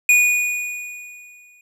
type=tone with exponential decay; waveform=square; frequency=2460 Hz; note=D#7; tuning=20 cents flat; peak=-10 dBFS; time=0.09-1.61 s; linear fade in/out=2 ms; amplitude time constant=330 ms; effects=low-pass 12000 Hz 12 dB/octave

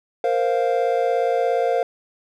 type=chord; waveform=triangle; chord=Bb suspended second; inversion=none; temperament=equal; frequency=466.2 / 523.3 / 698.5 Hz; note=Bb4 / C5 / F5; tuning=0 / 0 / 0 cents; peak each=-20 dBFS; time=0.24-1.83 s; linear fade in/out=2 ms; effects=none

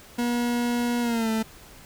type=tone with pitch glide; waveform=40% pulse; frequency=240.2 to 221.5 Hz; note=B3 to A3; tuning=-48 to +12 cents; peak=-22 dBFS; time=0.18-1.43 s; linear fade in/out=10 ms; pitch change=-140 cents; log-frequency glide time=1.01-1.3 s; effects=pink hiss -48 dBFS RMS until 1.85 s

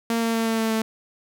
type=tone with pitch steps; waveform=sawtooth; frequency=229.9 / 228.2 / 226.5 / 224.8 / 223.1 / 221.4 Hz; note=A#3 / A#3 / A#3 / A3 / A3 / A3; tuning=-24 / -37 / -50 / +37 / +24 / +11 cents; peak=-17 dBFS; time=0.1-0.82 s; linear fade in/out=2 ms; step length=120 ms; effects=none

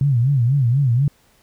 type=tone with vibrato; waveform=sine; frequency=129.3 Hz; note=C3; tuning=20 cents flat; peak=-13 dBFS; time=0.01-1.08 s; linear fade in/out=2 ms; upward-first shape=sine; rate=4.1 Hz; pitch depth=190 cents each way; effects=pink hiss -57 dBFS RMS until 1.42 s

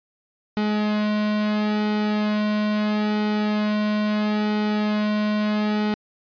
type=tone with flanger; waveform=sawtooth; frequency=211 Hz; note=G#3; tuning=28 cents sharp; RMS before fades=-22 dBFS; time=0.57-5.94 s; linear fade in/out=0 ms; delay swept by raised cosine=1.8 to 2.42 ms; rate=0.75 Hz; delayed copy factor=-0.75; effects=resampled to 11025 Hz

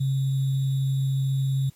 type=tone with sample-and-hold; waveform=sine; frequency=134.8 Hz; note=C#3; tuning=48 cents flat; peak=-21 dBFS; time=0-1.7 s; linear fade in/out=10 ms; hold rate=3675 Hz; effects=white hiss -61 dBFS RMS until 1.75 s + AAC 48 kbps

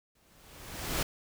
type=noise with exponential growth; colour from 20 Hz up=pink; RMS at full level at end=-29 dBFS; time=0.15-1.03 s; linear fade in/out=5 ms; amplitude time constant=190 ms; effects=none

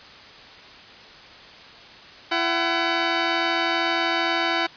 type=tone pair together; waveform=10% pulse; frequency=335.9 / 754 Hz; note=E4 / F#5; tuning=+33 / +32 cents; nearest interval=octave + major second; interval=1399 cents; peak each=-15 dBFS; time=2.31-4.67 s; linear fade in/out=10 ms; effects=white hiss -44 dBFS RMS until 4.76 s + resampled to 11025 Hz

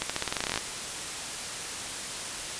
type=accelerating click train; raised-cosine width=0.2 ms; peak=-10 dBFS; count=15; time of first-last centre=0.02-0.576 s; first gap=76 ms; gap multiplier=0.89; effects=white hiss -35 dBFS RMS until 2.59 s + resampled to 22050 Hz

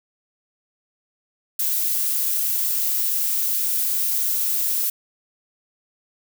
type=noise; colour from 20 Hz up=violet; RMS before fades=-22 dBFS; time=1.59-4.9 s; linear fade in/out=5 ms; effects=none

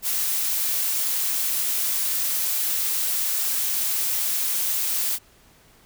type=noise; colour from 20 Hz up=blue; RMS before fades=-24 dBFS; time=0.02-5.19 s; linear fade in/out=50 ms; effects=pink hiss -55 dBFS RMS until 5.85 s

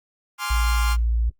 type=chord; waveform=sawtooth; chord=D half-diminished seventh; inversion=second; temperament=equal; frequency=830.6 / 1046.5 / 1174.7 / 1396.9 Hz; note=Ab5 / C6 / D6 / F6; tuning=0 / 0 / 0 / 0 cents; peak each=-31 / -26 / -30 / -26 dBFS; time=0.38-0.97 s; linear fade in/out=50 ms
type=tone; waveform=sine; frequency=57.3 Hz; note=A#1; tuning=29 cents flat; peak=-18 dBFS; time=0.5-1.3 s; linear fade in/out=10 ms
effects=noise-tail reverb RT60 0.1 s tail -20 dB re dry + Opus 48 kbps

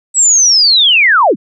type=linear sweep; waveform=sine; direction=down; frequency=7902 to 139.7 Hz; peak=-5 dBFS; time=0.14-1.36 s; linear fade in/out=50 ms; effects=none

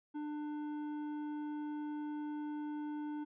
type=tone with hard clipping; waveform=triangle; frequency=298.3 Hz; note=D4; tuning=27 cents sharp; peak=-40 dBFS; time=0.14-3.25 s; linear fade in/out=20 ms; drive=12 dB; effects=resampled to 8000 Hz

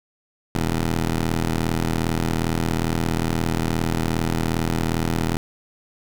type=ring-modulated tone; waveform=15% pulse; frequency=82.41 Hz; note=E2; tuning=in tune; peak=-11 dBFS; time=0.55-5.37 s; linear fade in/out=0 ms; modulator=59.8 Hz; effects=none

